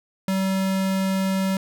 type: tone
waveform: square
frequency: 191.4 Hz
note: G3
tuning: 41 cents flat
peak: -21 dBFS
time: 0.28-1.57 s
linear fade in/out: 2 ms
effects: none